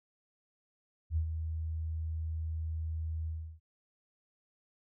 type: tone with ADSR envelope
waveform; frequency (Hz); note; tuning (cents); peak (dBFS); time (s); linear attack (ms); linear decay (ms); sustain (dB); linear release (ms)
sine; 80; D#2; +49; -26; 1.1-3.6; 66; 87; -7; 330
effects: none